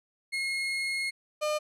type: tone pair in turn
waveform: 35% pulse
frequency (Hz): 2157 / 605.3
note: C#7 / D#5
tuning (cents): -48 / -48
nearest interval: octave + minor seventh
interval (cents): 2200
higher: first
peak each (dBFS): -27 / -25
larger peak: second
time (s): 0.32-1.11 / 1.41-1.59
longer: first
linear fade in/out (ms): 20
effects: low-pass 10000 Hz 12 dB/octave